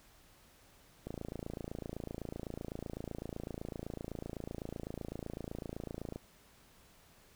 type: click train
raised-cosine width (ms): 2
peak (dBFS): -27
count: 143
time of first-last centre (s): 1.07-6.16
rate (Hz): 27.9
effects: pink hiss -63 dBFS RMS until 7.35 s